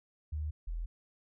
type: tone pair in turn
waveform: sine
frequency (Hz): 76.2 / 41.5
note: D#2 / E1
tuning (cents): -36 / +12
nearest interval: major seventh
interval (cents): 1052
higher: first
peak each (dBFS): -33 / -34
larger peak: first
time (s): 0.32-0.51 / 0.67-0.86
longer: neither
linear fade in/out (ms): 10
effects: none